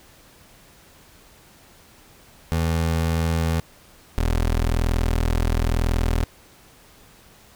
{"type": "tone pair in turn", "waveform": "25% pulse", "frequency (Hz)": [82, 41], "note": ["E2", "E1"], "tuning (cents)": [-9, -9], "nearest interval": "octave", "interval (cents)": 1200, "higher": "first", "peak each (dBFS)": [-16, -15], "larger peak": "second", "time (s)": [[2.52, 3.6], [4.18, 6.24]], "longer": "second", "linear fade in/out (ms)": 0, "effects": ["pink hiss -51 dBFS RMS until 7.55 s"]}